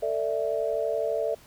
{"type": "chord", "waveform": "sine", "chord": "A suspended fourth", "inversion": "none", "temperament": "equal with one note detuned", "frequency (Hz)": [447.7, 587.3, 659.3], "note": ["A4", "D5", "E5"], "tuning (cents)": [30, 0, 0], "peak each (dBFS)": -29, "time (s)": [0.02, 1.35], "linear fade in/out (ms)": 10, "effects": ["pink hiss -54 dBFS RMS until 1.46 s"]}